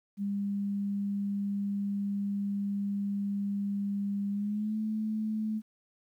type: tone with pitch glide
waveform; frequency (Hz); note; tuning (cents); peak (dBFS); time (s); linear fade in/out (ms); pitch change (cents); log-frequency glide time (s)
sine; 200.8 to 216.5; G3 to A3; +42 to -28; -29; 0.17-5.62; 50; +130; 4.31-4.76
effects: 11-bit